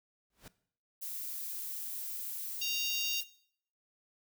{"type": "noise with exponential growth", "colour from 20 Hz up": "pink", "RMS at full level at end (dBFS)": -47, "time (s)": [0.3, 0.48], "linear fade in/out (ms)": 2, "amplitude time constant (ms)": 37}
{"type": "noise", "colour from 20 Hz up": "violet", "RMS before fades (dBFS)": -40, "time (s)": [1.01, 3.24], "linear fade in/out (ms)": 20}
{"type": "harmonic tone", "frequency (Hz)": 930, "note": "A#5", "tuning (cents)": -4, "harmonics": [3, 4, 5, 6, 7], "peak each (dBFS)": [-36, -38, -40, -42, -43], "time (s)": [2.61, 3.21], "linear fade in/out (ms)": 10}
{"effects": ["noise-tail reverb RT60 0.6 s tail -18 dB re dry"]}